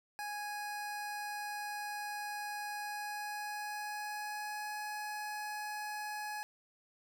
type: tone with pitch glide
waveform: 25% pulse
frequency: 830 to 841.1 Hz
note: G#5 to G#5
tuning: -1 to +22 cents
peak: -35 dBFS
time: 0.19-6.43 s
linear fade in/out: 0 ms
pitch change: +23 cents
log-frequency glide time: 2.74-4.73 s
effects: none